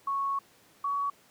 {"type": "tone pair in turn", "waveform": "sine", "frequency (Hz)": [1106, 1127.3], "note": ["C#6", "C#6"], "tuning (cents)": [-4, 29], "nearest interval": "unison", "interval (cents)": 33, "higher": "second", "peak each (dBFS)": -27, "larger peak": "neither", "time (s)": [[0.07, 0.39], [0.84, 1.1]], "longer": "first", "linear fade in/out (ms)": 5, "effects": ["pink hiss -60 dBFS RMS until 1.3 s", "high-pass 150 Hz 12 dB/octave"]}